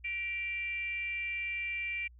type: tone with frequency modulation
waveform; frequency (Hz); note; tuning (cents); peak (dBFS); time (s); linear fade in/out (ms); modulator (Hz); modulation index
sine; 2349; D7; 0; -33; 0.04-2.08; 10; 431; 0.5
effects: added 60 Hz sine -53 dBFS peak until 2.19 s